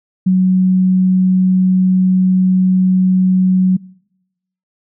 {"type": "tone", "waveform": "sine", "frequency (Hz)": 185.6, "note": "F#3", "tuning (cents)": 6, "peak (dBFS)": -8, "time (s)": [0.26, 3.77], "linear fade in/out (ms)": 10, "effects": ["noise-tail reverb RT60 0.9 s tail -25 dB re dry"]}